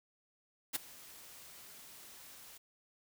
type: noise with ADSR envelope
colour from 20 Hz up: white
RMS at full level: -33 dBFS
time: 0.73-2.58 s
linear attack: 26 ms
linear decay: 14 ms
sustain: -21 dB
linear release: 9 ms
effects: none